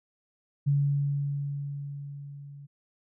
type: tone with level ramp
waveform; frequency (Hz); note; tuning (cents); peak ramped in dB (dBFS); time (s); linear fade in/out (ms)
sine; 142; C#3; +42; -20 to -43; 0.66-2.67; 20
effects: none